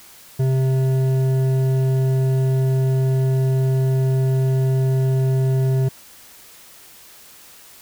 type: tone with hard clipping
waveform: sine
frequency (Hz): 131.7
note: C3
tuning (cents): +12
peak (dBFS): -17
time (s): 0.39-5.89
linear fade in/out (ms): 10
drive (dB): 9
effects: white hiss -45 dBFS RMS until 7.81 s